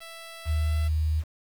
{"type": "tone with pitch glide", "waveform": "10% pulse", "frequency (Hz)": [662, 668.9], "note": ["E5", "E5"], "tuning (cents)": [7, 25], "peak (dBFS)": -32, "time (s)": [0, 0.89], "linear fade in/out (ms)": 20, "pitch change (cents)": 18, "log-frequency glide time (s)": [0.49, 0.75]}
{"type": "tone", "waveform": "sine", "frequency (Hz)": 77.8, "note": "D#2", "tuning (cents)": 0, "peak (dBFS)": -22, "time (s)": [0.45, 1.24], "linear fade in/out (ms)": 50}
{"effects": ["8-bit"]}